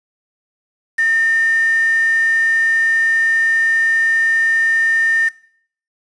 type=tone with quantisation; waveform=sine; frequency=1815 Hz; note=A#6; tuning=47 cents flat; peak=-12 dBFS; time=0.98-5.29 s; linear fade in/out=10 ms; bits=5; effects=noise-tail reverb RT60 0.6 s tail -20 dB re dry + resampled to 22050 Hz